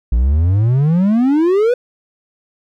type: exponential sweep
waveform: triangle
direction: up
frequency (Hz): 55 to 505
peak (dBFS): -8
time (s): 0.12-1.74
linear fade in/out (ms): 5
effects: none